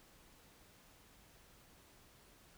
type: silence
effects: pink hiss -64 dBFS RMS until 2.57 s